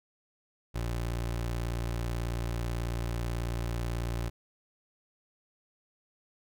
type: tone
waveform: 25% pulse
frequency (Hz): 58.27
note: A#1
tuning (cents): 0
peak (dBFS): -27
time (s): 0.74-4.3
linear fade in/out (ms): 20
effects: none